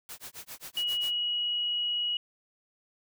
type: noise with tremolo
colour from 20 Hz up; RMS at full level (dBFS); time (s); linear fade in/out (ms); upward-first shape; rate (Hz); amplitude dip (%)
white; -41; 0.09-1.13; 0; sine; 7.5; 100
type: tone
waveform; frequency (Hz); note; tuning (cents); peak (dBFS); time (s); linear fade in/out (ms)
sine; 2909; F#7; -30; -27; 0.77-2.17; 2
effects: none